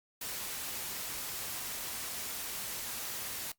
white noise, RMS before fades -39 dBFS, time 0.21-3.52 s, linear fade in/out 5 ms, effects noise-tail reverb RT60 0.1 s tail -18 dB re dry + Opus 48 kbps

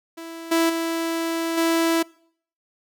sawtooth tone with level steps, 330.3 Hz, E4, 4 cents sharp, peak -30 / -13 / -19 / -14 dBFS, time 0.17-2.03 s, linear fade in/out 10 ms, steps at 0.51 / 0.69 / 1.57 s, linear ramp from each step 10 ms, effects noise-tail reverb RT60 0.6 s tail -24 dB re dry

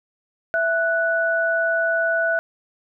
sine tone pair together, 662.3 / 1480 Hz, E5 / F#6, +8 / 0 cents, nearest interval octave + major second, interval 1392 cents, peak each -21 / -20 dBFS, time 0.54-2.39 s, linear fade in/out 0 ms, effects none

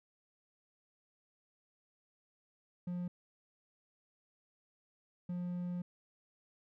triangle tone bursts at uneven times, 177.3 Hz, F3, 26 cents sharp, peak -34 dBFS, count 2, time 2.87-3.08 / 5.29-5.82 s, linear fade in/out 5 ms, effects none

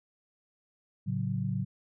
sine chord, F# minor, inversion first, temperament just, 111 / 138.75 / 185 Hz, A2 / C#3 / F#3, +16 / +2 / 0 cents, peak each -33 dBFS, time 1.06-1.65 s, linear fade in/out 20 ms, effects none

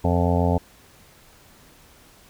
harmonic tone, 87.31 Hz, F2, in tune, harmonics 1 / 2 / 3 / 5 / 6 / 7 / 8 / 9 / 10, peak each -21 / -24 / -26 / -28 / -29 / -29 / -30 / -31 / -31 dBFS, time 0.04-0.58 s, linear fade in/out 5 ms, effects pink hiss -52 dBFS RMS until 2.29 s

